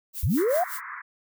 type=noise with tremolo; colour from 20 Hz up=violet; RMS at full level=-33 dBFS; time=0.13-0.81 s; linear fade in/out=50 ms; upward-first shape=sine; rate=5.2 Hz; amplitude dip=85%
type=linear sweep; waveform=sine; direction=up; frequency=52 to 752 Hz; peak=-20 dBFS; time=0.23-0.64 s; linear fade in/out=5 ms
type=band-pass noise; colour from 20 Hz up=pink; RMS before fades=-38 dBFS; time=0.37-1.02 s; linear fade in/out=10 ms; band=1000 to 2100 Hz; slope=96 dB/octave
effects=none